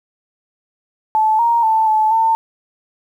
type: tone with pitch steps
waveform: sine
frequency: 870 / 935 / 883 / 867 / 898 Hz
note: A5 / A#5 / A5 / A5 / A5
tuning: -20 / +5 / +6 / -26 / +35 cents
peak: -11 dBFS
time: 1.15-2.35 s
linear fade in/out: 0 ms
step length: 240 ms
effects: 8-bit